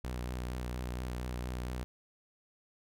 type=tone with vibrato; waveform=sawtooth; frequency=61.74 Hz; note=B1; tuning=in tune; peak=-32 dBFS; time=0.04-1.84 s; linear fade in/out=0 ms; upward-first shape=sine; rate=4.3 Hz; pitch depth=29 cents each way; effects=none